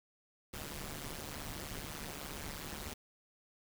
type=noise with amplitude modulation; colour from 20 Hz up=pink; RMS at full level=-40 dBFS; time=0.53-2.94 s; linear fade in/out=10 ms; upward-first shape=sine; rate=148 Hz; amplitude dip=95%; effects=none